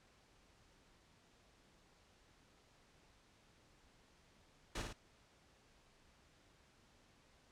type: noise with echo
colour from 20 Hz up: pink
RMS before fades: -42 dBFS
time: 4.75-4.82 s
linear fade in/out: 5 ms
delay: 55 ms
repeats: 2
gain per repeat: -4 dB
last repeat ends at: 4.93 s
effects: pink hiss -69 dBFS RMS until 7.51 s + low-pass 7000 Hz 12 dB/octave